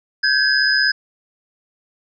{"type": "tone cluster", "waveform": "sine", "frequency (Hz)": [1552, 1688, 5020], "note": ["G6", "G#6", "D#8"], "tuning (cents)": [-18, 28, 15], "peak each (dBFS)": -18, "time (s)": [0.23, 0.92], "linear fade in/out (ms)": 10, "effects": []}